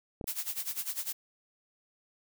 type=clicks; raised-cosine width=2 ms; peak=-25 / -25 dBFS; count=2; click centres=0.212 / 0.242 s
type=noise with tremolo; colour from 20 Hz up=blue; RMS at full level=-33 dBFS; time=0.27-1.13 s; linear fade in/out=10 ms; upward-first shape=sine; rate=10 Hz; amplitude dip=85%
effects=none